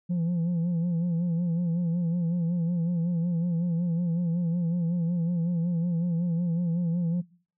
sine tone with vibrato, 171 Hz, F3, 36 cents flat, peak -21 dBFS, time 0.09-7.22 s, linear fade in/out 20 ms, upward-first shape sine, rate 5.4 Hz, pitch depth 70 cents each way, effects noise-tail reverb RT60 0.5 s tail -25 dB re dry + tanh soft clip ceiling -23 dBFS

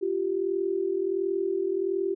sine tone pair together, 347.1 / 388.5 Hz, F4 / G4, -11 / -16 cents, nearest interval major second, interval 195 cents, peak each -29 / -26 dBFS, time 0.01-2.15 s, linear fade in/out 20 ms, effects none

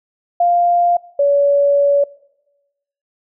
sine tone pair in turn, 698.5 / 567.7 Hz, F5 / C#5, 0 / +41 cents, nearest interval major third, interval 359 cents, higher first, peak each -10 dBFS, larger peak neither, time 0.4-0.97 / 1.19-2.04 s, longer second, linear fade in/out 5 ms, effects noise-tail reverb RT60 1.0 s tail -22 dB re dry

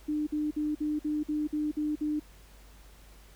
sine tone bursts, 301.3 Hz, D4, 44 cents sharp, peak -27 dBFS, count 9, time 0.08-2.198 s, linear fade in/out 10 ms, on 190 ms, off 51 ms, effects added 50 Hz sine -52 dBFS peak until 3.35 s + pink hiss -58 dBFS RMS until 3.35 s

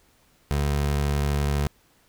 25% pulse tone, 71.9 Hz, D2, 36 cents flat, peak -18 dBFS, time 0.51-1.67 s, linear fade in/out 0 ms, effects pink hiss -61 dBFS RMS until 2.08 s

